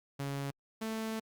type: tone pair in turn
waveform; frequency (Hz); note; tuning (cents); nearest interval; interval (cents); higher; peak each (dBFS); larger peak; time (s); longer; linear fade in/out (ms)
sawtooth; 139.5 / 221.4; C#3 / A3; +11 / +11; minor sixth; 800; second; -31 / -31; neither; 0.19-0.51 / 0.81-1.2; second; 10
effects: Opus 48 kbps